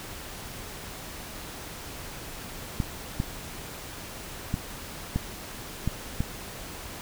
clicks, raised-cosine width 5 ms, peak -13 dBFS, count 6, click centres 2.802 / 3.201 / 4.541 / 5.16 / 5.876 / 6.205 s, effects pink hiss -40 dBFS RMS until 7.01 s

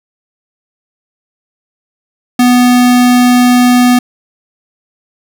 square tone, 246.9 Hz, B3, in tune, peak -5 dBFS, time 2.39-3.99 s, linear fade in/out 5 ms, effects none

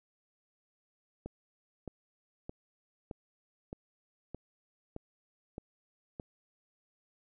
click train, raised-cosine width 2 ms, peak -27 dBFS, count 9, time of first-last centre 1.26-6.198 s, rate 1.62 Hz, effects none

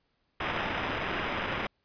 white noise with sample-and-hold, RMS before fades -32 dBFS, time 0.4-1.67 s, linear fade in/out 5 ms, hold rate 4410 Hz, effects pink hiss -75 dBFS RMS until 1.84 s + resampled to 11025 Hz

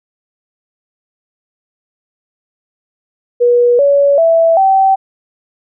sine tone with pitch steps, 483.3 / 564.9 / 660.2 / 771.6 Hz, B4 / C#5 / E5 / G5, -38 / +33 / +2 / -28 cents, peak -6 dBFS, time 3.4-4.96 s, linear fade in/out 20 ms, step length 390 ms, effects none

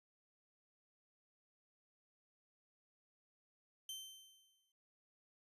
sawtooth tone with exponential decay, 3100 Hz, G7, 20 cents flat, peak -40 dBFS, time 3.89-4.72 s, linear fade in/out 2 ms, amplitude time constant 180 ms, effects resampled to 32000 Hz

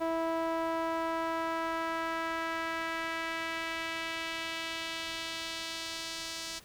sawtooth tone with band-pass filter sweep, 327.9 Hz, E4, 9 cents flat, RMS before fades -35 dBFS, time 0-6.6 s, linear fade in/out 20 ms, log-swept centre 720 to 5300 Hz, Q 1.3, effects pink hiss -56 dBFS RMS until 6.64 s

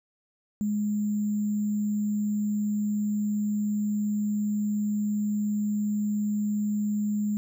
sine tone with sample-and-hold, 208.6 Hz, G#3, 8 cents sharp, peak -24 dBFS, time 0.61-7.37 s, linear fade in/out 0 ms, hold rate 7350 Hz, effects none

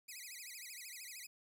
10% pulse tone with vibrato, 2226 Hz, C#7, 7 cents sharp, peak -39 dBFS, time 0.08-1.27 s, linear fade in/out 10 ms, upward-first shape sine, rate 13 Hz, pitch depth 250 cents each way, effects 12-bit

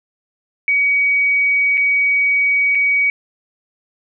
sine tone with dropouts, 2260 Hz, C#7, 33 cents sharp, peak -12 dBFS, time 0.68-3.1 s, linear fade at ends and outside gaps 1 ms, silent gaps 1.773-1.777 / 2.75-2.753 s, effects none

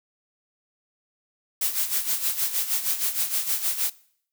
blue noise with tremolo, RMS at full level -23 dBFS, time 1.61-3.9 s, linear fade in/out 5 ms, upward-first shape sine, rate 6.4 Hz, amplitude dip 70%, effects noise-tail reverb RT60 0.6 s tail -21 dB re dry

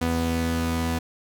sawtooth tone pair together, 82.5 / 247.2 Hz, E2 / B3, +2 / +2 cents, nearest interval octave + perfect fifth, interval 1900 cents, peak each -22 dBFS, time 0.01-0.99 s, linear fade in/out 10 ms, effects none

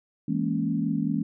sine chord, A# half-diminished seventh, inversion second, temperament equal, 164.81 / 207.7 / 233.1 / 277.2 Hz, E3 / G#3 / A#3 / C#4, 0 / 0 / 0 / 0 cents, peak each -29 dBFS, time 0.28-1.23 s, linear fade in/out 5 ms, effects none

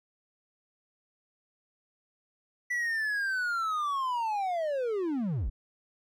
triangle linear sweep, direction down, 1975.5 to 34.21 Hz, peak -26 dBFS, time 2.7-5.5 s, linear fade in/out 10 ms, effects none

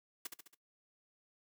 white noise with echo, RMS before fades -41 dBFS, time 0.25-0.27 s, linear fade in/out 5 ms, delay 69 ms, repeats 4, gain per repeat -5 dB, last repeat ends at 0.546 s, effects noise-tail reverb RT60 0.1 s tail -17 dB re dry + high-pass 200 Hz 12 dB/octave

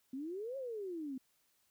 sine exponential two-way sweep, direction up then down, 252.4 to 554.4 to 252.4 Hz, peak -39 dBFS, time 0.13-1.18 s, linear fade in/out 5 ms, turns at 0.57 s, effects white hiss -75 dBFS RMS until 1.7 s

